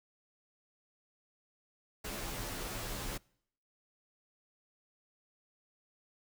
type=noise with comb filter; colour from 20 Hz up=pink; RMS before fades=-40 dBFS; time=2.04-3.18 s; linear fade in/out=10 ms; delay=13 ms; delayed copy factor=-0.9; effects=noise-tail reverb RT60 0.7 s tail -26 dB re dry